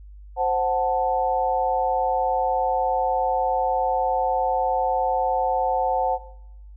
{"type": "chord", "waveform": "sine", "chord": "F# diminished", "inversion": "second", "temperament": "equal", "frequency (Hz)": [523.3, 740, 880], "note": ["C5", "F#5", "A5"], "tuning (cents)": [0, 0, 0], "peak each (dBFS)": [-25, -22, -24], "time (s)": [0.36, 6.19], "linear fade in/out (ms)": 50, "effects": ["noise-tail reverb RT60 0.8 s tail -17 dB re dry", "added 50 Hz sine -40 dBFS peak until 6.76 s"]}